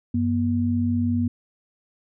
sine tone pair together, 95.44 / 240.5 Hz, G2 / B3, -46 / -46 cents, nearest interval octave + major third, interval 1600 cents, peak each -24 / -21 dBFS, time 0.14-1.28 s, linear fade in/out 5 ms, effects none

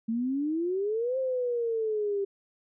sine exponential two-way sweep, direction up then down, 220.9 to 530 to 392.9 Hz, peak -26 dBFS, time 0.08-2.25 s, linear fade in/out 10 ms, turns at 1.18 s, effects none

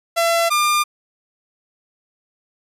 sawtooth tone pair in turn, 674 / 1200.9 Hz, E5 / D6, +38 / +38 cents, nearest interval minor seventh, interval 1000 cents, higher second, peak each -11 dBFS, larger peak neither, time 0.16-0.5 / 0.5-0.84 s, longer neither, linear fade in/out 20 ms, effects resampled to 32000 Hz

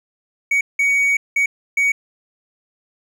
triangle tone bursts at uneven times, 2246 Hz, C#7, 22 cents sharp, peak -12 dBFS, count 4, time 0.51-0.61 / 0.79-1.17 / 1.36-1.46 / 1.77-1.92 s, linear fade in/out 5 ms, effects none

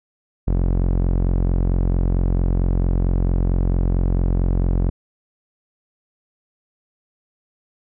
sawtooth tone with low-pass filter, 44.46 Hz, F1, 32 cents sharp, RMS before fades -18 dBFS, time 0.47-4.9 s, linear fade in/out 10 ms, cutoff 560 Hz, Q 0.5, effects none

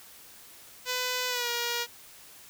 5% pulse tone with pitch glide, 501 to 475.6 Hz, B4 to A#4, +25 to +35 cents, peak -17 dBFS, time 0.85-1.87 s, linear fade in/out 50 ms, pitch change -90 cents, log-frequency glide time 1.28-1.49 s, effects white hiss -51 dBFS RMS until 2.49 s

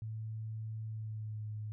sine tone with pitch glide, 110 to 106.87 Hz, A2 to A2, 0 to -50 cents, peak -38 dBFS, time 0.02-1.72 s, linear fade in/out 0 ms, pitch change -50 cents, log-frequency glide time 0.86-1.46 s, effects none

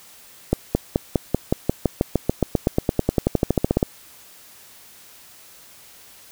accelerating click train, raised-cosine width 2 ms, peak -3 dBFS, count 28, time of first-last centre 0.53-3.828 s, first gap 220 ms, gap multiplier 0.95, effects white hiss -47 dBFS RMS until 6.31 s

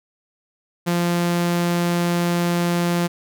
sawtooth tone, 173.3 Hz, F3, 13 cents flat, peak -14 dBFS, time 0.86-3.08 s, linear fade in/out 20 ms, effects none

